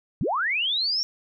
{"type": "linear sweep", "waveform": "sine", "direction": "up", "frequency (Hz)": [98, 5588], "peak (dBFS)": -22, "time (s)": [0.21, 1.03], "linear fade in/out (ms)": 0, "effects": []}